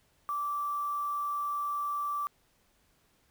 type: tone with quantisation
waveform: sine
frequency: 1165 Hz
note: D6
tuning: 14 cents flat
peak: -30 dBFS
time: 0.29-2.27 s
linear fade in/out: 0 ms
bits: 8
effects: pink hiss -69 dBFS RMS until 3.3 s